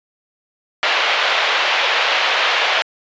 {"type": "band-pass noise", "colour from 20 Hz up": "white", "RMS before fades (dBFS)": -17, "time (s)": [0.83, 2.82], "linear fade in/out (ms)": 0, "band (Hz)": [520, 3400], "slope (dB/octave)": 24, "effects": ["resampled to 16000 Hz"]}